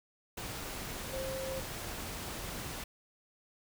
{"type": "tone in noise", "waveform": "sine", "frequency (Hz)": 530, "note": "C5", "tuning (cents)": 22, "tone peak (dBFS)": -37, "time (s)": [1.13, 1.6], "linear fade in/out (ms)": 5, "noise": "pink", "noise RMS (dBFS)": -41, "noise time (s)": [0.37, 2.84], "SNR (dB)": 1, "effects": []}